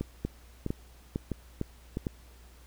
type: two click trains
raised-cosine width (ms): 3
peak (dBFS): -18 / -17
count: 4 / 5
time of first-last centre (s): 0.01-1.971 / 0.25-2.068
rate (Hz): 1.53 / 2.2
effects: added 60 Hz sine -52 dBFS peak until 2.66 s + pink hiss -59 dBFS RMS until 2.66 s